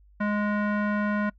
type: tone with low-pass filter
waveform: square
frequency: 207.8 Hz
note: G#3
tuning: 1 cent sharp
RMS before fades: -26 dBFS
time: 0.2-1.3 s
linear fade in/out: 10 ms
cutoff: 1600 Hz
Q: 2.8
effects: noise-tail reverb RT60 0.1 s tail -24 dB re dry + added 50 Hz sine -53 dBFS peak until 1.38 s